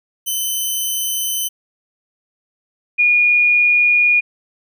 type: tone pair in turn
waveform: 5% pulse / sine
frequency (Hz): 3045 / 2439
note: F#7 / D#7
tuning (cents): +49 / -35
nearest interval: major third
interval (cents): 384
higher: first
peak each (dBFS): -10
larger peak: neither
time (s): 0.26-1.49 / 2.98-4.21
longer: neither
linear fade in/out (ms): 20
effects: none